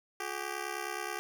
10% pulse ring-modulated tone, 392 Hz, G4, in tune, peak -24 dBFS, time 0.2-1.19 s, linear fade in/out 0 ms, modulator 34.7 Hz, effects none

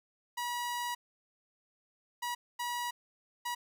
sawtooth tone bursts at uneven times, 966 Hz, B5, 39 cents flat, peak -30 dBFS, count 4, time 0.37-0.95 / 2.22-2.35 / 2.59-2.91 / 3.45-3.55 s, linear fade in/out 10 ms, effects none

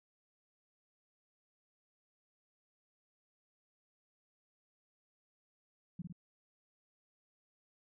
sine tone with echo, 174.61 Hz, F3, in tune, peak -38 dBFS, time 5.99-6.02 s, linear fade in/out 5 ms, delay 53 ms, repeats 2, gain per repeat -3 dB, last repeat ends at 6.126 s, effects none

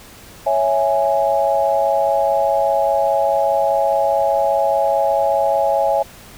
sine chord, C# minor, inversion none, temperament equal, 554.4 / 659.3 / 830.6 Hz, C#5 / E5 / G#5, 0 / 0 / 0 cents, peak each -18 dBFS, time 0.46-6.03 s, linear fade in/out 10 ms, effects pink hiss -41 dBFS RMS until 6.37 s

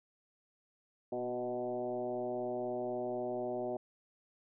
sine tone with frequency modulation, 493.9 Hz, B4, in tune, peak -34 dBFS, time 1.12-3.77 s, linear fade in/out 5 ms, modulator 124 Hz, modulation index 1.9, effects none

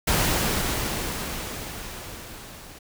pink noise with level ramp, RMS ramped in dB -21 to -44 dBFS, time 0.07-2.79 s, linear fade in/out 10 ms, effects none

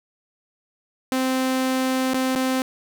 sawtooth tone with dropouts, 260 Hz, C4, 11 cents flat, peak -16 dBFS, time 1.12-2.62 s, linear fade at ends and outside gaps 1 ms, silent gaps 2.135-2.142 / 2.353-2.359 s, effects none

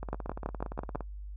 two click trains, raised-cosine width 1 ms, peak -24 / -18 dBFS, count 18 / 6, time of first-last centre 0.03-1.007 / 0.13-0.956 s, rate 17.4 / 6.05 Hz, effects noise-tail reverb RT60 0.1 s tail -22 dB re dry + added 50 Hz sine -39 dBFS peak until 1.36 s

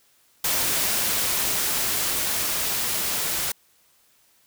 white noise with level ramp, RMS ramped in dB -23 to -26 dBFS, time 0.44-3.52 s, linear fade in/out 5 ms, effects white hiss -61 dBFS RMS until 4.46 s

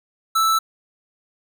square tone, 1318.5 Hz, E6, in tune, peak -16 dBFS, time 0.35-0.59 s, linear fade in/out 10 ms, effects none

